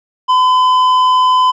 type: tone with tanh clipping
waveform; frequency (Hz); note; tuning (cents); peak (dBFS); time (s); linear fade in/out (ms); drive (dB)
triangle; 1014; B5; +45; -9; 0.28-1.52; 20; 12
effects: none